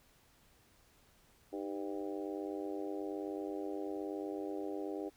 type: harmonic tone with a mistuned harmonic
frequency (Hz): 98.9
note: G2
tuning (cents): +16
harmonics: 3 / 4 / 5 / 6 / 7 / 8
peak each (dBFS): -41 / -42 / -46 / -48 / -52 / -51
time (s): 1.52-5.1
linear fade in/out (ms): 20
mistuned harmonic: 3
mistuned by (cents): +62
effects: pink hiss -67 dBFS RMS until 5.16 s